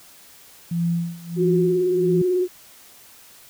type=tone with tremolo; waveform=sine; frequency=170 Hz; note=F3; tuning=46 cents flat; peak=-18 dBFS; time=0.71-2.22 s; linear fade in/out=5 ms; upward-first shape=sine; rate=1.5 Hz; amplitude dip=90%
type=tone with vibrato; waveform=sine; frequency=363.5 Hz; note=F#4; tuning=31 cents flat; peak=-17 dBFS; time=1.36-2.48 s; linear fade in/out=50 ms; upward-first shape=sine; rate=18 Hz; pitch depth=36 cents each way
effects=white hiss -48 dBFS RMS until 3.49 s